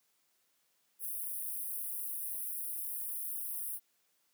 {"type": "high-pass noise", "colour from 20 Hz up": "white", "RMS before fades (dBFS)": -39, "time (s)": [0.99, 3.8], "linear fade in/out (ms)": 50, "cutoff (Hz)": 9300, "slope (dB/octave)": 96, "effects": ["white hiss -75 dBFS RMS until 4.33 s", "high-pass 150 Hz 12 dB/octave"]}